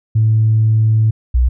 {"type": "tone pair in turn", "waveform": "sine", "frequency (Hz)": [110, 61.74], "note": ["A2", "B1"], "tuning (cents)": [0, 0], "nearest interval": "minor seventh", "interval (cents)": 1000, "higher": "first", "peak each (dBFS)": -8, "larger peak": "neither", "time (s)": [[0.15, 1.11], [1.34, 1.49]], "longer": "first", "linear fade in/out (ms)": 10, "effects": ["tanh soft clip ceiling -4 dBFS"]}